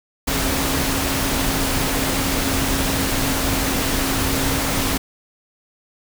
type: tone in noise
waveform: sine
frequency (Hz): 270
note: C#4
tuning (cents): -45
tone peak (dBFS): -26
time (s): 0.27-4.98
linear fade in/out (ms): 10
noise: pink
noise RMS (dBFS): -21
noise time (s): 0.27-4.98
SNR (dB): -8
effects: none